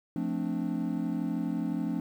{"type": "chord", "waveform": "triangle", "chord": "D minor seventh", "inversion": "first", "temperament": "equal", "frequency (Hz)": [174.61, 220, 261.6, 293.7], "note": ["F3", "A3", "C4", "D4"], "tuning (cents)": [0, 0, 0, 0], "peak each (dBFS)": -32, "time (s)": [0.16, 2], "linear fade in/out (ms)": 2, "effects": ["tanh soft clip ceiling -16 dBFS", "10-bit"]}